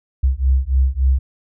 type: beating tone pair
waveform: sine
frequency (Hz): 64.2 / 67.7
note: C2 / C#2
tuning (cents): -32 / -40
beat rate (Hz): 3.5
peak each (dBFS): -16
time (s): 0.23-1.19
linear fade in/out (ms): 10
effects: none